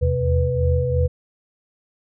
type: tone cluster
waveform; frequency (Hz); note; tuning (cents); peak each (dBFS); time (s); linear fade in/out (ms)
sine; 80.5 / 83.4 / 128.4 / 494.8; E2 / E2 / C3 / B4; -41 / +21 / -32 / +3; -22; 0.01-1.08; 20
effects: none